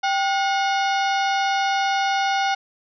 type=harmonic tone with a mistuned harmonic; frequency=723 Hz; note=F#5; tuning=40 cents flat; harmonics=1 / 2 / 3 / 4 / 5 / 6 / 7 / 8; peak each=-20 / -26 / -30 / -32 / -34 / -36 / -37 / -38 dBFS; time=0.03-2.55 s; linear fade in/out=10 ms; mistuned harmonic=1; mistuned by=+140 cents; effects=none